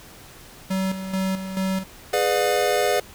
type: tone with tremolo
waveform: square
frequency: 190 Hz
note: F#3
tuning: 46 cents sharp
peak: -22 dBFS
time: 0.7-1.84 s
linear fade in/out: 10 ms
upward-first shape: square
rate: 2.3 Hz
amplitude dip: 60%
type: chord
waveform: square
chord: G# diminished seventh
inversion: none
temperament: just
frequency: 415.3 / 498.4 / 598 / 717.6 Hz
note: G#4 / B4 / D5 / F5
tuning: 0 / +16 / +31 / +47 cents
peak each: -25 dBFS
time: 2.13-3 s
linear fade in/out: 5 ms
effects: pink hiss -45 dBFS RMS until 3.14 s